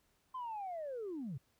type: linear sweep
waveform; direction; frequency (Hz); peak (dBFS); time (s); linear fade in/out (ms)
sine; down; 1046.5 to 115.9; -38; 0.34-1.38; 10
effects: tanh soft clip ceiling -36 dBFS + pink hiss -75 dBFS RMS until 1.59 s